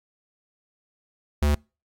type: tone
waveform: square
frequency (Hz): 73.42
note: D2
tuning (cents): 0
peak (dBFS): -19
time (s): 1.42-1.55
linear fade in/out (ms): 5
effects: noise-tail reverb RT60 0.3 s tail -26 dB re dry + AAC 48 kbps